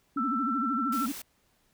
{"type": "tone with vibrato", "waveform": "sine", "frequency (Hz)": 255, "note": "C4", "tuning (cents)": -44, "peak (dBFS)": -29, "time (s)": [0.16, 1.12], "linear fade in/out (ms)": 5, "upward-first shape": "sine", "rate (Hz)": 13, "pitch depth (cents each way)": 230}
{"type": "tone with pitch glide", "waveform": "sine", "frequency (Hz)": [1327, 1338.5], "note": ["E6", "E6"], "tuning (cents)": [11, 26], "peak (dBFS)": -28, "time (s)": [0.17, 1.06], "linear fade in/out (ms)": 5, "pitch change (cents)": 15, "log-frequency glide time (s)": [0.3, 0.54]}
{"type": "noise", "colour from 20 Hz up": "white", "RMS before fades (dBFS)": -41, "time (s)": [0.92, 1.22], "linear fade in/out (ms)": 5}
{"effects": ["pink hiss -69 dBFS RMS until 1.73 s"]}